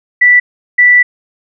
sine tone pair in turn, 1968 / 1968 Hz, B6 / B6, -7 / -7 cents, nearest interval unison, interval 0 cents, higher neither, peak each -3 dBFS, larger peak neither, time 0.21-0.4 / 0.78-1.03 s, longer second, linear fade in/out 10 ms, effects none

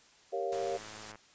sine chord, G half-diminished seventh, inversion none, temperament equal, 392 / 466.2 / 554.4 / 698.5 Hz, G4 / Bb4 / Db5 / F5, 0 / 0 / 0 / 0 cents, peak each -37 dBFS, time 0.32-0.78 s, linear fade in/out 20 ms
white noise, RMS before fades -46 dBFS, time 0.52-1.12 s, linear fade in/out 2 ms
click train, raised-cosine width 0.5 ms, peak -34 dBFS, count 68, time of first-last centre 0.53-1.156 s, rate 107 Hz
effects white hiss -61 dBFS RMS until 1.34 s + resampled to 16000 Hz

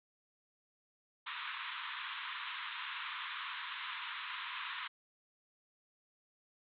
pink band-pass noise, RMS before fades -43 dBFS, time 1.26-4.88 s, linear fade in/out 10 ms, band 960 to 3800 Hz, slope 96 dB/octave, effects none

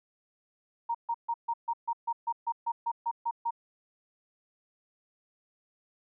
sine tone bursts, 932.3 Hz, A#5, in tune, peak -27 dBFS, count 14, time 0.89-3.508 s, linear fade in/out 10 ms, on 57 ms, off 140 ms, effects none

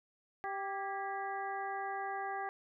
harmonic tone with a mistuned harmonic, 392 Hz, G4, in tune, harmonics 1 / 2 / 3 / 4 / 5, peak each -45 / -38 / -45 / -45 / -48 dBFS, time 0.44-2.49 s, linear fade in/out 0 ms, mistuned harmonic 4, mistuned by +70 cents, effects none

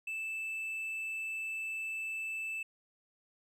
triangle tone, 2637 Hz, E7, in tune, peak -34 dBFS, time 0.07-2.63 s, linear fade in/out 5 ms, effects none

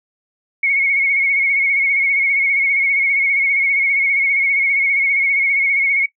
sine tone with vibrato, 2199 Hz, C#7, 14 cents flat, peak -13 dBFS, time 0.63-6.06 s, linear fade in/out 5 ms, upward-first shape sine, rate 15 Hz, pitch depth 45 cents each way, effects noise-tail reverb RT60 0.1 s tail -17 dB re dry

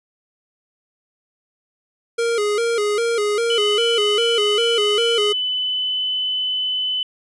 square tone with vibrato, 440 Hz, A4, in tune, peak -18 dBFS, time 2.18-5.33 s, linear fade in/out 10 ms, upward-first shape square, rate 2.5 Hz, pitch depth 99 cents each way
sine tone with pitch glide, 2992 to 3016 Hz, F#7 to F#7, +19 to +32 cents, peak -19 dBFS, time 3.5-7.03 s, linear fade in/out 2 ms, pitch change +13 cents, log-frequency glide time 4.86-6 s
effects resampled to 24000 Hz

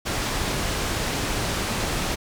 pink low-pass noise, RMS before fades -26 dBFS, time 0.05-2.16 s, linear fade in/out 20 ms, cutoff 8700 Hz, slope 12 dB/octave, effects none

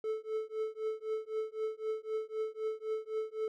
triangle tone with tremolo, 437 Hz, A4, 12 cents flat, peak -28 dBFS, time 0.04-3.48 s, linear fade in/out 2 ms, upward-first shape triangle, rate 3.9 Hz, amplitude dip 100%, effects none

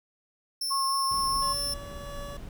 sawtooth tone, 5360 Hz, E8, 28 cents sharp, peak -26 dBFS, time 0.61-1.74 s, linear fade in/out 5 ms
sine tone with vibrato, 1083 Hz, C#6, 41 cents flat, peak -26 dBFS, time 0.7-1.54 s, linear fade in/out 20 ms, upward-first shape triangle, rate 4.8 Hz, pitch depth 16 cents each way
brown noise, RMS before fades -40 dBFS, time 1.11-2.49 s, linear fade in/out 2 ms
25% pulse tone with tremolo, 570 Hz, C#5, 48 cents sharp, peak -35 dBFS, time 1.42-2.37 s, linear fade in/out 2 ms, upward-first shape sine, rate 1.6 Hz, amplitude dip 30%
effects none

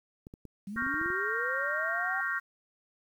clicks, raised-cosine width 3 ms, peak -32 dBFS, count 10, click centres 0.269 / 0.339 / 0.453 / 0.761 / 0.823 / 0.866 / 0.942 / 1.014 / 1.06 / 1.103 s
sine linear sweep, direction up, 189.6 to 785 Hz, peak -36 dBFS, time 0.67-2.21 s, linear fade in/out 5 ms
sine chord, G half-diminished seventh, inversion second, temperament equal, 1108.7 / 1396.9 / 1568 / 1864.7 Hz, Db6 / F6 / G6 / Bb6, 0 / 0 / 0 / 0 cents, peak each -38 / -34 / -34 / -34 dBFS, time 0.76-2.4 s, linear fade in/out 20 ms
effects 10-bit

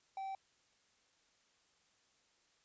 triangle tone, 774 Hz, G5, 22 cents flat, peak -38 dBFS, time 0.17-0.35 s, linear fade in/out 2 ms, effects white hiss -73 dBFS RMS until 2.64 s + resampled to 16000 Hz

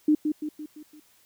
sine tone with echo, 303.4 Hz, D#4, 44 cents flat, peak -16 dBFS, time 0.08-0.15 s, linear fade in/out 5 ms, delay 170 ms, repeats 5, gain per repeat -6 dB, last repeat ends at 1 s, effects white hiss -61 dBFS RMS until 1.25 s

